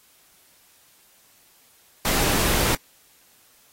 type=noise; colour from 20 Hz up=pink; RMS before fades=-22 dBFS; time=2.05-2.75 s; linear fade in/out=2 ms; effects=white hiss -57 dBFS RMS until 3.72 s + AAC 48 kbps